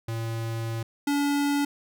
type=tone pair in turn; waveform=square; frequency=113.9 / 285.9 Hz; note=A#2 / D4; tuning=-40 / -46 cents; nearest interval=octave + major third; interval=1594 cents; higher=second; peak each=-29 / -23 dBFS; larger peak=second; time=0.08-0.83 / 1.07-1.65 s; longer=first; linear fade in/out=5 ms; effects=none